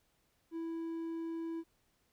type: tone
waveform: triangle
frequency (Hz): 329.6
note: E4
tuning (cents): 0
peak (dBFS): -35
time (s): 0.51-1.64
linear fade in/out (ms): 50
effects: pink hiss -75 dBFS RMS until 2.12 s